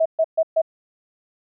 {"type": "tone bursts", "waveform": "sine", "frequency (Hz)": 645, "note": "E5", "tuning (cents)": -38, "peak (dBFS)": -14, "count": 4, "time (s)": [0, 0.618], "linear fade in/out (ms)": 10, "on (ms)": 57, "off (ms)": 130, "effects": []}